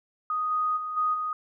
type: tone with level steps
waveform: sine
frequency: 1244.5 Hz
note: D#6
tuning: in tune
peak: -25 / -23 / -30 / -22 / -27 dBFS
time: 0.3-1.33 s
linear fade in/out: 2 ms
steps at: 0.5 / 0.76 / 0.96 / 1.13 s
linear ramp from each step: 20 ms
effects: none